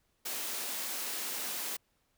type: high-pass noise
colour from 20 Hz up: white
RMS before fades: -37 dBFS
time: 0.25-1.77 s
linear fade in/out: 10 ms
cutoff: 200 Hz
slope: 48 dB/octave
effects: pink hiss -75 dBFS RMS until 2.17 s